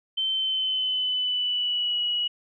sine tone with pitch glide, 3093 to 2919 Hz, G7 to F#7, -24 to -24 cents, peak -23 dBFS, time 0.17-2.28 s, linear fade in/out 10 ms, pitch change -100 cents, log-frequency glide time 0.31-2.01 s, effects none

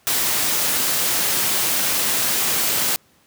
white noise, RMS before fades -20 dBFS, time 0.07-2.96 s, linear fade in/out 0 ms, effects pink hiss -57 dBFS RMS until 3.26 s + high-pass 100 Hz 12 dB/octave

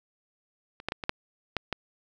clicks, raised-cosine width 0.3 ms, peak -27 / -13 / -14 / -18 / -9 / -11 / -13 dBFS, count 7, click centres 0.801 / 0.886 / 0.921 / 1.038 / 1.094 / 1.567 / 1.727 s, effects none

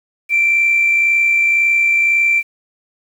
sine tone with amplitude modulation, 2349 Hz, D7, in tune, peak -8 dBFS, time 0.29-2.43 s, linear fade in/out 50 ms, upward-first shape sine, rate 61.9 Hz, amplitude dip 35%, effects tanh soft clip ceiling -6 dBFS + 7-bit

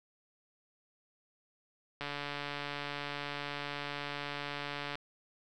click train, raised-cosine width 0.3 ms, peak -22 dBFS, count 425, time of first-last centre 2.01-4.954 s, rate 144 Hz, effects none

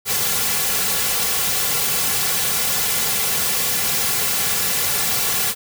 white noise with comb filter, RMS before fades -20 dBFS, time 0.05-5.55 s, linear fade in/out 50 ms, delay 3.2 ms, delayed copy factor -1, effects none

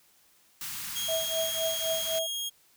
white band-stop noise, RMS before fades -37 dBFS, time 0.61-2.19 s, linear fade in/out 2 ms, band 240 to 960 Hz, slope 24 dB/octave
sawtooth tone, 3263 Hz, G#7, 31 cents flat, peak -28 dBFS, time 0.95-2.5 s, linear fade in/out 20 ms
sine tone with tremolo, 649 Hz, E5, 27 cents flat, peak -26 dBFS, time 1.08-2.27 s, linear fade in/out 10 ms, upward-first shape triangle, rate 3.9 Hz, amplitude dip 100%
effects white hiss -63 dBFS RMS until 2.76 s

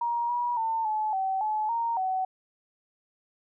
sine tone with pitch steps, 945 / 964 / 899 / 860 / 766 / 858 / 928 / 753 Hz, A#5 / B5 / A5 / A5 / G5 / A5 / A#5 / F#5, +23 / -42 / +37 / -40 / -40 / -44 / -8 / +30 cents, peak -25 dBFS, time 0.01-2.25 s, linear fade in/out 5 ms, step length 280 ms, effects none

